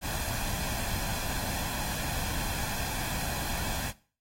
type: noise with comb filter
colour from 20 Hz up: pink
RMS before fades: -33 dBFS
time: 0.01-3.93 s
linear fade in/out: 50 ms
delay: 1.2 ms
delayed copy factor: +0.55
effects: noise-tail reverb RT60 0.4 s tail -19 dB re dry + AAC 48 kbps